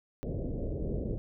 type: low-pass noise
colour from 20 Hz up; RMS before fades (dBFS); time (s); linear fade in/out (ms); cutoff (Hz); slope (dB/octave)
pink; -34; 0.23-1.18; 0; 570; 48
effects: none